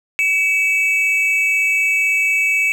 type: tone pair together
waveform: triangle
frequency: 2269 / 2625 Hz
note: C#7 / E7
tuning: +40 / -8 cents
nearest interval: minor third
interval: 252 cents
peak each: -15 dBFS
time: 0.19-2.72 s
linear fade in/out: 0 ms
effects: none